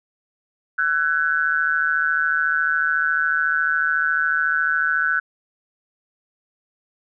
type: tone with amplitude modulation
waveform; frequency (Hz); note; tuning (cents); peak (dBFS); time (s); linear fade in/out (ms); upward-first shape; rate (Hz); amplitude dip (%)
sine; 1500; F#6; +23; -13; 0.78-5.2; 10; sine; 154; 95
effects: none